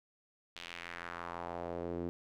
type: tone with band-pass filter sweep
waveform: sawtooth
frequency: 86.1 Hz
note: F2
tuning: 24 cents flat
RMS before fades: -42 dBFS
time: 0.56-2.09 s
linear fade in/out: 0 ms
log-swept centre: 3300 to 320 Hz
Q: 1.9
effects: none